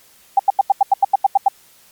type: tone bursts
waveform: sine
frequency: 791 Hz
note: G5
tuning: 15 cents sharp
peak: -7 dBFS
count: 11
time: 0.37-1.484 s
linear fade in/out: 5 ms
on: 24 ms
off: 85 ms
effects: white hiss -50 dBFS RMS until 1.91 s + MP3 96 kbps